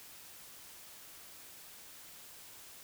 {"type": "silence", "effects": ["white hiss -53 dBFS RMS until 2.83 s"]}